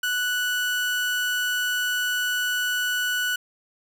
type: tone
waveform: 30% pulse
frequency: 1480 Hz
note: F#6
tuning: in tune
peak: -20 dBFS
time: 0.03-3.36 s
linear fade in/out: 5 ms
effects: 8-bit